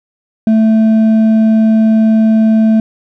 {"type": "tone with hard clipping", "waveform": "sine", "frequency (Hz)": 220.5, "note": "A3", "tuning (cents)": 4, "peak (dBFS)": -7, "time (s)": [0.47, 2.8], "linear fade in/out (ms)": 2, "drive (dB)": 4, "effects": []}